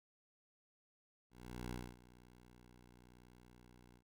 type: tone with ADSR envelope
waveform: 10% pulse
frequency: 61 Hz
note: B1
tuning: 21 cents flat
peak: -34 dBFS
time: 1.3-4.03 s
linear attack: 420 ms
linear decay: 240 ms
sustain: -19 dB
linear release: 75 ms
effects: none